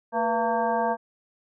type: harmonic tone with a mistuned harmonic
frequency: 227.7 Hz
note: A#3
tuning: 40 cents flat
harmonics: 1 / 2 / 3 / 4 / 5 / 7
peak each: -32 / -29 / -26 / -26 / -35 / -35 dBFS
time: 0.12-0.97 s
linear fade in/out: 50 ms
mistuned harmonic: 2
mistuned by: +110 cents
effects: none